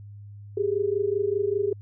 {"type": "tone pair together", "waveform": "sine", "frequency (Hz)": [392, 417.1], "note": ["G4", "G#4"], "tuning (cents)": [0, 7], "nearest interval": "minor second", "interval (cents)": 107, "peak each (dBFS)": [-25, -25], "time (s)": [0.57, 1.73], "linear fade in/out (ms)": 5, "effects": ["added 102 Hz sine -40 dBFS peak until 1.81 s"]}